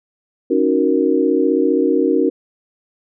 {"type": "chord", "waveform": "sine", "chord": "D# minor seventh", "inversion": "third", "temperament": "equal with one note detuned", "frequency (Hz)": [275.7, 311.1, 370, 466.2], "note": ["C#4", "D#4", "F#4", "A#4"], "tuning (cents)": [-9, 0, 0, 0], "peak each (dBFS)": -18, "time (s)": [0.5, 2.3], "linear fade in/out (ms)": 10, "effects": []}